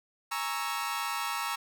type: chord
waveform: sawtooth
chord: A# half-diminished seventh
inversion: third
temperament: equal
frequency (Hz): 830.6 / 932.3 / 1108.7 / 1318.5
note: G#5 / A#5 / C#6 / E6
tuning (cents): 0 / 0 / 0 / 0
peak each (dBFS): -36 / -32 / -33 / -32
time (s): 0.31-1.56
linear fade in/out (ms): 10
effects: none